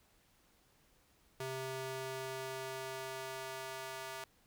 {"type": "tone with high-pass filter sweep", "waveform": "square", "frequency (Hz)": 131.8, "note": "C3", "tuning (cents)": 13, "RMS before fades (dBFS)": -43, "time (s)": [1.4, 4.24], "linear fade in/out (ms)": 2, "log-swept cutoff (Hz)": [280, 750], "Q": 0.84, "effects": ["pink hiss -70 dBFS RMS until 4.46 s"]}